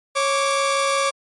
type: tone pair together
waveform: sawtooth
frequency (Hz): 550 / 1165.4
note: C#5 / D6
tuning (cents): -14 / -14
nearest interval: octave + minor second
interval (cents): 1300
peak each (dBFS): -17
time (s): 0.15-1.11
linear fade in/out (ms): 20
effects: MP3 48 kbps